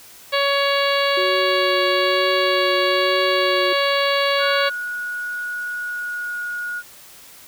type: harmonic tone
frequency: 560 Hz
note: C#5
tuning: 18 cents sharp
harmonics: 1 / 2 / 3 / 4 / 5 / 6 / 7 / 8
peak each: -20 / -23 / -25 / -26 / -27 / -28 / -28 / -29 dBFS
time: 0.32-4.7 s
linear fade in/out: 20 ms
type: tone with vibrato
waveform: sine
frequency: 367.2 Hz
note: F#4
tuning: 13 cents flat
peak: -23 dBFS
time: 1.17-3.73 s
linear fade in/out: 5 ms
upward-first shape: triangle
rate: 1.1 Hz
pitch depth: 25 cents each way
type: tone with pitch glide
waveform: sine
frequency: 1456 to 1445.1 Hz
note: F#6 to F#6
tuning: -28 to -41 cents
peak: -24 dBFS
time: 4.38-6.83 s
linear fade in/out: 50 ms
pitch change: -13 cents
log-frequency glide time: 5.73-6.43 s
effects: white hiss -44 dBFS RMS until 7.47 s